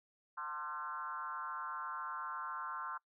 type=tone with frequency modulation; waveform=sine; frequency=1204 Hz; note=D6; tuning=43 cents sharp; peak=-39 dBFS; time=0.37-2.98 s; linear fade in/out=10 ms; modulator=154 Hz; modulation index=1.8; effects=noise-tail reverb RT60 0.1 s tail -23 dB re dry